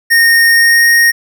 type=tone with pitch glide; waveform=square; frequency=1846 to 1861 Hz; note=A#6 to A#6; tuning=-17 to -3 cents; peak=-6 dBFS; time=0.1-1.12 s; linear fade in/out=20 ms; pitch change=+14 cents; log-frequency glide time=0.49-0.87 s; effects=none